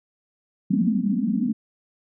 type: band-pass noise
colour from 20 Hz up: pink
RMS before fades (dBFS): -22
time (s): 0.7-1.53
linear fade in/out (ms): 10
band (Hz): 180 to 270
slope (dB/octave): 96
effects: none